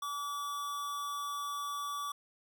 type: tone with amplitude modulation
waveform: square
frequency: 1150 Hz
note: D6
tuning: 37 cents flat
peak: -35 dBFS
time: 0.02-2.12 s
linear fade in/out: 5 ms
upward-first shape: sine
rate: 291 Hz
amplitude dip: 30%
effects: none